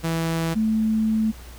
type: tone pair in turn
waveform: sawtooth / sine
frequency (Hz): 164.3 / 219.3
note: E3 / A3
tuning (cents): -5 / -6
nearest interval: perfect fourth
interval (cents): 499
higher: second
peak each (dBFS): -18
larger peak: neither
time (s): 0.03-0.55 / 0.55-1.32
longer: second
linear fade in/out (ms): 20
effects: added 60 Hz sine -40 dBFS peak until 1.58 s + pink hiss -46 dBFS RMS until 1.58 s

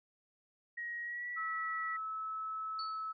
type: tone with pitch glide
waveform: sine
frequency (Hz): 1892 to 1946.3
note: A#6 to B6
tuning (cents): +25 to -26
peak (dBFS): -38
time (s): 0.77-1.97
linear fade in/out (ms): 10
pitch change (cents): +49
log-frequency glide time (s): 1.03-1.27
type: tone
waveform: sine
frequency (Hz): 1300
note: E6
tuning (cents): -24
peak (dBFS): -37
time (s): 1.36-3.13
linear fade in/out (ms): 20
type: tone with exponential decay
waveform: sine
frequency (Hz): 4460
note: C#8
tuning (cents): +10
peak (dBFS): -39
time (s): 2.79-3.13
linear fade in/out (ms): 2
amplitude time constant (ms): 72
effects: none

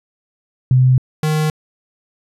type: tone pair in turn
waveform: sine / square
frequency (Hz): 128.3 / 154.42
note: C3 / D#3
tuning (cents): -34 / -13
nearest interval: minor third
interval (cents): 321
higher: second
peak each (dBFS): -8 / -15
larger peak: first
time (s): 0.71-0.98 / 1.23-1.5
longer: neither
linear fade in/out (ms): 2
effects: resampled to 32000 Hz

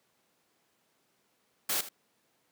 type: noise with echo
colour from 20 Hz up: white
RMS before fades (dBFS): -30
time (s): 1.69-1.81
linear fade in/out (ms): 5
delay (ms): 79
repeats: 1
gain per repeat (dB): -14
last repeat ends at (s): 1.889
effects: pink hiss -72 dBFS RMS until 2.51 s + high-pass 200 Hz 12 dB/octave

